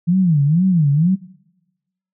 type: tone with vibrato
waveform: sine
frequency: 163.4 Hz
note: E3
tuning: 15 cents flat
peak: -11 dBFS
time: 0.07-1.16 s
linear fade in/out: 20 ms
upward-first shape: sine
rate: 2.1 Hz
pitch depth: 260 cents each way
effects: noise-tail reverb RT60 1.0 s tail -23 dB re dry